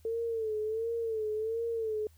sine tone with vibrato, 445.4 Hz, A4, 21 cents sharp, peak -30 dBFS, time 0.05-2.07 s, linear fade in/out 2 ms, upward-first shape sine, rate 1.4 Hz, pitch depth 73 cents each way, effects added 80 Hz sine -57 dBFS peak until 2.17 s + white hiss -68 dBFS RMS until 2.17 s

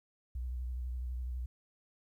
sine tone with vibrato, 62 Hz, B1, 7 cents sharp, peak -35 dBFS, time 0.35-1.46 s, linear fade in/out 5 ms, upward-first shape sine, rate 12 Hz, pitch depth 54 cents each way, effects 12-bit

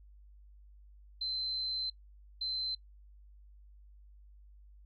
sine tone bursts at uneven times, 4082 Hz, C8, 44 cents flat, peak -33 dBFS, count 2, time 1.21-1.9 / 2.41-2.75 s, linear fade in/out 5 ms, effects noise-tail reverb RT60 0.1 s tail -26 dB re dry + added 50 Hz sine -54 dBFS peak until 4.85 s

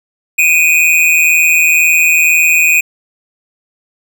square tone with amplitude modulation, 2471 Hz, D#7, 13 cents flat, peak -4 dBFS, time 0.38-2.81 s, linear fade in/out 10 ms, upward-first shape sine, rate 162 Hz, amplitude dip 80%, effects none

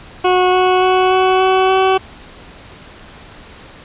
20% pulse tone with pitch steps, 365.6 / 368.4 / 371.1 / 373.9 / 376.7 / 379.6 Hz, F#4 / F#4 / F#4 / F#4 / F#4 / F#4, -21 / -7 / +5 / +18 / +31 / +44 cents, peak -5 dBFS, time 0.24-1.98 s, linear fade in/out 10 ms, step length 290 ms, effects pink hiss -38 dBFS RMS until 3.84 s + resampled to 8000 Hz

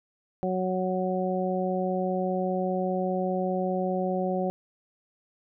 harmonic tone, 185 Hz, F#3, in tune, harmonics 1 / 2 / 3 / 4, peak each -29 / -31 / -30 / -32 dBFS, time 0.43-4.5 s, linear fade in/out 0 ms, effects none

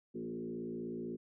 sine tone with frequency modulation, 299.4 Hz, D4, 33 cents sharp, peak -38 dBFS, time 0.14-1.17 s, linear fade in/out 20 ms, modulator 56.1 Hz, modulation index 2, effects none

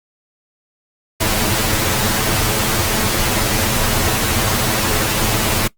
pink noise with comb filter, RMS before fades -17 dBFS, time 1.2-5.68 s, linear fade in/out 10 ms, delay 9.2 ms, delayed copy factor +0.7, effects noise-tail reverb RT60 0.1 s tail -21 dB re dry + Opus 48 kbps

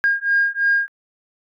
sine beating tone pair, 1618 / 1621 Hz, G#6 / G#6, -46 / -42 cents, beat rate 3 Hz, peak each -18 dBFS, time 0.04-0.88 s, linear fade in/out 0 ms, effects tanh soft clip ceiling -8 dBFS

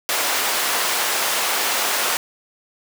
pink high-pass noise, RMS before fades -21 dBFS, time 0.09-2.17 s, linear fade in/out 0 ms, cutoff 680 Hz, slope 12 dB/octave, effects none

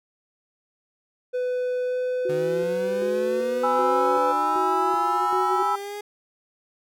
triangle tone with pitch glide, 499.6 to 503.1 Hz, B4 to B4, +20 to +32 cents, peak -21 dBFS, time 1.33-4.33 s, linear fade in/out 20 ms, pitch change +12 cents, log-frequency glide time 1.85-1.97 s
sine tone with tremolo, 370.7 Hz, F#4, 3 cents sharp, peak -26 dBFS, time 2.25-5.63 s, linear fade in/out 5 ms, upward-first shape square, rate 1.3 Hz, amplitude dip 65%
30% pulse linear sweep, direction up, 150 to 415.6 Hz, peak -29 dBFS, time 2.29-6.01 s, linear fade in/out 5 ms
sine chord, E major, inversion first, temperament equal with one note detuned, 823.9 / 987.8 / 1318.5 Hz, G#5 / B5 / E6, -14 / 0 / 0 cents, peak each -24 / -27 / -24 dBFS, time 3.63-5.76 s, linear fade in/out 10 ms
effects none

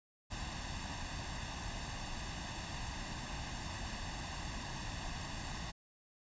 pink noise with comb filter, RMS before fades -42 dBFS, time 0.3-5.72 s, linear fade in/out 20 ms, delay 1.1 ms, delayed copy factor +0.7, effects resampled to 16000 Hz

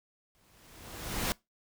pink noise with exponential growth, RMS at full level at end -29 dBFS, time 0.35-1.32 s, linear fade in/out 0 ms, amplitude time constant 210 ms, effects noise-tail reverb RT60 0.2 s tail -23 dB re dry

